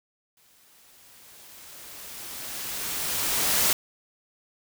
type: noise with exponential growth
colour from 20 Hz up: white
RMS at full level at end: -21 dBFS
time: 0.37-3.73 s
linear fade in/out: 2 ms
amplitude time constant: 730 ms
effects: none